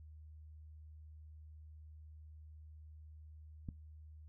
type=click; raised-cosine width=5 ms; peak=-30 dBFS; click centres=3.688 s; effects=noise-tail reverb RT60 0.2 s tail -19 dB re dry + added 77 Hz sine -52 dBFS peak until 4.28 s